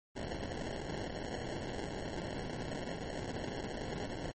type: noise with sample-and-hold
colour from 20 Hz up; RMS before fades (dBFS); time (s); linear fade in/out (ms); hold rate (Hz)
violet; -40; 0.15-4.32; 20; 1225
effects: MP3 32 kbps